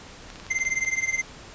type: clicks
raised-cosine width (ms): 0.2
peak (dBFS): -24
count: 8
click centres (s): 0.302 / 0.358 / 0.399 / 0.466 / 0.516 / 0.589 / 0.652 / 0.848
type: tone with tremolo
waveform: square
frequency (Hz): 2081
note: C7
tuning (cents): -10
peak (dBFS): -20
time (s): 0.5-1.22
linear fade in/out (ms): 10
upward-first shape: triangle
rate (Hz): 19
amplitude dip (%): 95
effects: pink hiss -44 dBFS RMS until 1.54 s + resampled to 16000 Hz